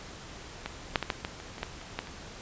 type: clicks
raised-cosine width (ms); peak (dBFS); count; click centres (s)
0.3; -17 / -7 / -14 / -11 / -16 / -26 / -25 / -15 / -30 / -14 / -28; 11; 0.66 / 0.958 / 1.027 / 1.102 / 1.249 / 1.401 / 1.582 / 1.631 / 1.814 / 1.99 / 2.072
effects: pink hiss -45 dBFS RMS until 2.41 s + resampled to 16000 Hz